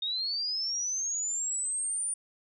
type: linear sweep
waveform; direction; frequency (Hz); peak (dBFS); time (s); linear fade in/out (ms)
sine; up; 3668 to 9397; -29; 0.02-2.14; 5
effects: none